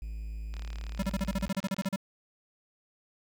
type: tone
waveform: triangle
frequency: 54 Hz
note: A1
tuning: 32 cents flat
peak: -33 dBFS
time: 0.02-1.48 s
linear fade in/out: 0 ms
type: click train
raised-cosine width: 0.2 ms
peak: -28 dBFS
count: 49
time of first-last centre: 0.54-1.848 s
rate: 36.7 Hz
type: tone bursts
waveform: square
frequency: 193.7 Hz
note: G3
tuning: 20 cents flat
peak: -28 dBFS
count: 14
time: 0.99-1.961 s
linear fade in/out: 5 ms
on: 35 ms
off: 37 ms
effects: 10-bit